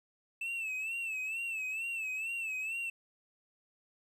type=tone with vibrato; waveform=triangle; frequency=2637 Hz; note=E7; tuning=in tune; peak=-33 dBFS; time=0.41-2.9 s; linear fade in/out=5 ms; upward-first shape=sine; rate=2.2 Hz; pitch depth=81 cents each way; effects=11-bit